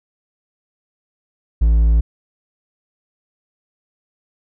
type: tone with hard clipping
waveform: triangle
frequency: 56.2 Hz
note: A1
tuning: 37 cents sharp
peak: -11 dBFS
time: 1.61-2.01 s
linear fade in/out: 10 ms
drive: 6 dB
effects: none